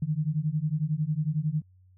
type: beating tone pair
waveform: sine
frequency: 148 / 159 Hz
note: D3 / D#3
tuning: +14 / +38 cents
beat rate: 11 Hz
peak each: -28 dBFS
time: 0.02-1.62 s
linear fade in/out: 5 ms
effects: added 92 Hz sine -55 dBFS peak until 1.97 s